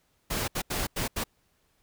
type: noise bursts at uneven times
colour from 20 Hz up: pink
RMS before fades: -30 dBFS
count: 5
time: 0.3-0.48 / 0.55-0.62 / 0.7-0.87 / 0.96-1.08 / 1.16-1.24 s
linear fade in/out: 10 ms
effects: pink hiss -70 dBFS RMS until 1.82 s